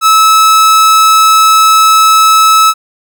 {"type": "tone", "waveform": "45% pulse", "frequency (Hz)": 1300, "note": "E6", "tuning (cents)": -24, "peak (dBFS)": -3, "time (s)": [0.01, 2.74], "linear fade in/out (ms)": 50, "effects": []}